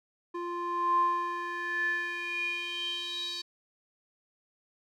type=tone with band-pass filter sweep; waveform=square; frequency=348.1 Hz; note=F4; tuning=6 cents flat; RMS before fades=-32 dBFS; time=0.34-3.42 s; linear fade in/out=10 ms; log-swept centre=720 to 4300 Hz; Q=8.1; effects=none